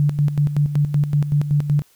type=tone with tremolo; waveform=sine; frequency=146.1 Hz; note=D3; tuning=9 cents flat; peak=-13 dBFS; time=0-1.82 s; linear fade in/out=0 ms; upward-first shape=square; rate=5.3 Hz; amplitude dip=65%; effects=white hiss -56 dBFS RMS until 1.95 s